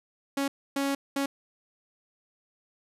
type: tone bursts at uneven times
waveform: sawtooth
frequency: 277.2 Hz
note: C#4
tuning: in tune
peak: -22 dBFS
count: 3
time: 0.37-0.48 / 0.76-0.95 / 1.16-1.26 s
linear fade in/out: 5 ms
effects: resampled to 32000 Hz